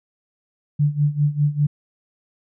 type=tone with tremolo; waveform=sine; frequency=146.83 Hz; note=D3; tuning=in tune; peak=-13 dBFS; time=0.79-1.67 s; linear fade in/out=10 ms; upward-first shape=sine; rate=5 Hz; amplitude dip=85%; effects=none